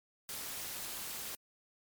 white noise with amplitude modulation, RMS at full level -39 dBFS, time 0.29-1.35 s, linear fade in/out 0 ms, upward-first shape sine, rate 253 Hz, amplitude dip 65%, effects MP3 96 kbps

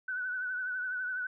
sine tone with vibrato, 1495 Hz, F#6, 17 cents sharp, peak -32 dBFS, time 0.08-1.27 s, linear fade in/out 5 ms, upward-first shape triangle, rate 12 Hz, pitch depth 54 cents each way, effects none

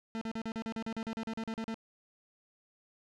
40% pulse tone bursts, 224.2 Hz, A3, 33 cents sharp, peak -34 dBFS, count 16, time 0.15-1.743 s, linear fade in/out 0 ms, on 63 ms, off 39 ms, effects low-pass 5000 Hz 12 dB/octave + 12-bit

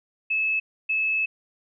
sine tone pair in turn, 2601 / 2601 Hz, E7 / E7, -24 / -24 cents, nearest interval unison, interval 0 cents, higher neither, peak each -21 dBFS, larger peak neither, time 0.3-0.6 / 0.89-1.26 s, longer second, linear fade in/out 10 ms, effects none

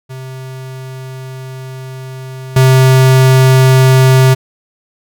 square tone with level steps, 130.81 Hz, C3, in tune, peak -25 / -5 dBFS, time 0.09-4.35 s, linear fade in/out 20 ms, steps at 2.56 s, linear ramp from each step 5 ms, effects none

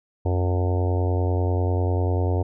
harmonic tone, 90.1 Hz, F#2, 45 cents flat, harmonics 1 / 3 / 4 / 5 / 6 / 7 / 8 / 9 / 10, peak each -20 / -32 / -31 / -31 / -35 / -36 / -35 / -41 / -39 dBFS, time 0.25-2.43 s, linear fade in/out 10 ms, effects none

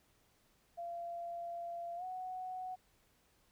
sine tone with pitch glide, 687 to 740.6 Hz, F5 to F#5, -29 to +1 cents, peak -40 dBFS, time 0.77-2.76 s, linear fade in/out 20 ms, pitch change +130 cents, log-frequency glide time 1.96-2.04 s, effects pink hiss -72 dBFS RMS until 3.51 s

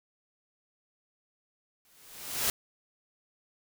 white noise with exponential growth, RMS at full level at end -26 dBFS, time 1.85-2.5 s, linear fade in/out 1 ms, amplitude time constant 140 ms, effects none

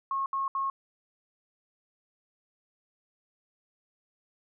sine tone bursts, 1087 Hz, C#6, 34 cents flat, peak -27 dBFS, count 3, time 0.11-0.7 s, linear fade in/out 2 ms, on 150 ms, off 70 ms, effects none

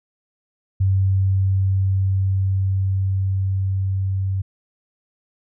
sine tone with level ramp, 96 Hz, G2, 36 cents flat, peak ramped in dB -14 to -19 dBFS, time 0.8-4.42 s, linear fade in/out 10 ms, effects none

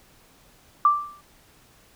sine tone with exponential decay, 1174.7 Hz, D6, in tune, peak -11 dBFS, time 0.85-1.21 s, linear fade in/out 2 ms, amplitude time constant 77 ms, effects pink hiss -56 dBFS RMS until 1.95 s

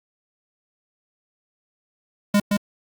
square tone with echo, 204.2 Hz, G#3, 29 cents flat, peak -15 dBFS, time 2.34-2.4 s, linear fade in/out 5 ms, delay 170 ms, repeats 1, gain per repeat -3 dB, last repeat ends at 2.57 s, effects Opus 48 kbps

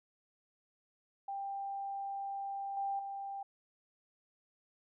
sine tone with level steps, 791 Hz, G5, 15 cents sharp, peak -37 / -33 / -39 dBFS, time 1.28-3.43 s, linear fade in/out 5 ms, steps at 2.77 / 2.99 s, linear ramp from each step 2 ms, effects none

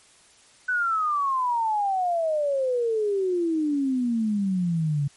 sine exponential sweep, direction down, 1515 to 139.3 Hz, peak -21 dBFS, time 0.68-5.08 s, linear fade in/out 10 ms, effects white hiss -55 dBFS RMS until 5.16 s + MP3 48 kbps

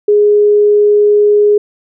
sine tone, 415.3 Hz, G#4, in tune, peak -5 dBFS, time 0.08-1.58 s, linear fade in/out 5 ms, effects none

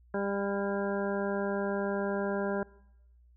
harmonic tone with a mistuned harmonic, 199.3 Hz, G3, 29 cents sharp, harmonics 1 / 2 / 3 / 4 / 5 / 7 / 8, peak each -34 / -33 / -35 / -41 / -42 / -42 / -42 dBFS, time 0.14-2.63 s, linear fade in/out 2 ms, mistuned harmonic 8, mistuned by +22 cents, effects noise-tail reverb RT60 0.9 s tail -23 dB re dry + added 60 Hz sine -57 dBFS peak until 3.36 s

